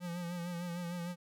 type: tone with vibrato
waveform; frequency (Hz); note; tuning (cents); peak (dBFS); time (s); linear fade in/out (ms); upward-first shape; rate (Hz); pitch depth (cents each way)
square; 174.1; F3; -5; -38; 0-1.16; 50; sine; 6.6; 46
effects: none